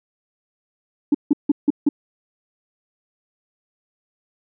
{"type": "tone bursts", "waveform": "sine", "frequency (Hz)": 290.4, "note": "D4", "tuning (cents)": -19, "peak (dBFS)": -10, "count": 5, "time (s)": [1.12, 1.89], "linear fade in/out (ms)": 5, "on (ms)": 26, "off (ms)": 160, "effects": ["tanh soft clip ceiling -7 dBFS"]}